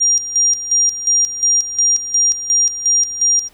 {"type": "tone with tremolo", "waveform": "sine", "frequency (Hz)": 5700, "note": "F8", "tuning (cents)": 34, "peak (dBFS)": -10, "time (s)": [0, 3.49], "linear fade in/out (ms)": 20, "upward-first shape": "square", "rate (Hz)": 2.8, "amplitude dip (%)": 75, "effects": ["pink hiss -51 dBFS RMS until 3.53 s"]}